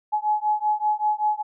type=beating tone pair; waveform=sine; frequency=845 / 850.2 Hz; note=G#5 / G#5; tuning=+30 / +40 cents; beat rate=5.2 Hz; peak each=-23 dBFS; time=0.12-1.43 s; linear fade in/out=20 ms; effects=none

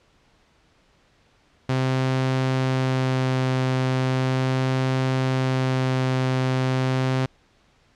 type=tone with vibrato; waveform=sawtooth; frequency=130.3 Hz; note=C3; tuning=7 cents flat; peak=-16 dBFS; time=1.69-7.26 s; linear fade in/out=5 ms; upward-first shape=sine; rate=0.38 Hz; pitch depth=8 cents each way; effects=pink hiss -60 dBFS RMS until 7.95 s + low-pass 5000 Hz 12 dB/octave

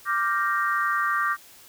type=chord; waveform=sine; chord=G minor seventh; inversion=second; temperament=equal; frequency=1174.7 / 1396.9 / 1568 / 1864.7 Hz; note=D6 / F6 / G6 / Bb6; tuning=0 / 0 / 0 / 0 cents; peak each=-24 / -30 / -28 / -29 dBFS; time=0.05-1.37 s; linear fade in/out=50 ms; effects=white hiss -50 dBFS RMS until 1.68 s

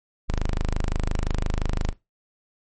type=tone; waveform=sawtooth; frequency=25.8 Hz; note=G#0; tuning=10 cents flat; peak=-18 dBFS; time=0.28-1.93 s; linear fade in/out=20 ms; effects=noise-tail reverb RT60 0.2 s tail -18 dB re dry + MP3 32 kbps

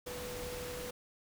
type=tone in noise; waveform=sine; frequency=493.3 Hz; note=B4; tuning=2 cents flat; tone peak=-42 dBFS; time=0.06-0.91 s; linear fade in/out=10 ms; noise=pink; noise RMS=-44 dBFS; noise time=0.06-0.91 s; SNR=-1 dB; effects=none

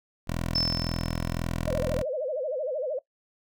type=tone; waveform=10% pulse; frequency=41.89 Hz; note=E1; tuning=29 cents sharp; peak=-20 dBFS; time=0.27-2.03 s; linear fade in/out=20 ms
type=tone with exponential decay; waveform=sine; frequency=5274 Hz; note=E8; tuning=in tune; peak=-22 dBFS; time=0.55-1.47 s; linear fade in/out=5 ms; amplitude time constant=200 ms
type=tone with vibrato; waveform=sine; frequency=560 Hz; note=C#5; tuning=18 cents sharp; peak=-27 dBFS; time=1.67-2.99 s; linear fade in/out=5 ms; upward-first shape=sine; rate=13 Hz; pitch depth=210 cents each way
effects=noise-tail reverb RT60 0.1 s tail -18 dB re dry

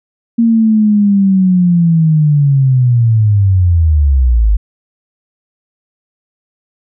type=linear sweep; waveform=sine; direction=down; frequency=233.1 to 49 Hz; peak=-6 dBFS; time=0.38-4.57 s; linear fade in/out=10 ms; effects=none

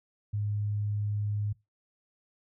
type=tone; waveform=sine; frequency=103.83 Hz; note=G#2; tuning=in tune; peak=-28 dBFS; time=0.33-1.53 s; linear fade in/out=10 ms; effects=noise-tail reverb RT60 0.2 s tail -20 dB re dry

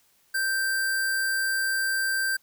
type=tone with sample-and-hold; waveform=sine; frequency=1566 Hz; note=G6; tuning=2 cents flat; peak=-23 dBFS; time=0.34-2.37 s; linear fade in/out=10 ms; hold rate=6300 Hz; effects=white hiss -64 dBFS RMS until 2.42 s

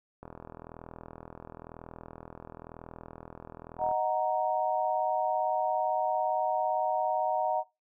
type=click train; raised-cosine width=1 ms; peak=-29 dBFS; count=152; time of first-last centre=0.23-3.913 s; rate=41 Hz
type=chord; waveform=sine; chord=D# minor; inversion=none; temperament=equal; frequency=622.3 / 740 / 932.3 Hz; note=D#5 / F#5 / A#5; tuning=0 / 0 / 0 cents; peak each=-31 / -29 / -31 dBFS; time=3.78-7.64 s; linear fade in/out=50 ms
effects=noise-tail reverb RT60 0.2 s tail -19 dB re dry

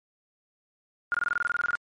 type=tone bursts; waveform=sine; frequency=1419 Hz; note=F6; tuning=27 cents sharp; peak=-22 dBFS; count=14; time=1.12-1.754 s; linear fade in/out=0 ms; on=23 ms; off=24 ms; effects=MP3 48 kbps

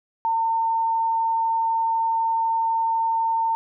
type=tone; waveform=sine; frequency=906 Hz; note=A#5; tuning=50 cents flat; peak=-19 dBFS; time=0.25-3.55 s; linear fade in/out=0 ms; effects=none

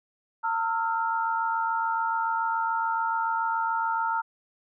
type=tone cluster; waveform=sine; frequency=908 / 1305 / 1392 Hz; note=A#5 / E6 / F6; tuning=-46 / -18 / -6 cents; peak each=-26 / -32 / -30 dBFS; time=0.43-4.22 s; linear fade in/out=20 ms; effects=none

